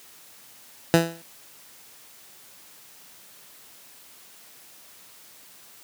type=tone with exponential decay; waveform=15% pulse; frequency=166.7 Hz; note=E3; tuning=20 cents sharp; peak=-5 dBFS; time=0.94-1.22 s; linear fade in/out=0 ms; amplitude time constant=60 ms; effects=white hiss -50 dBFS RMS until 5.83 s + high-pass 100 Hz 12 dB/octave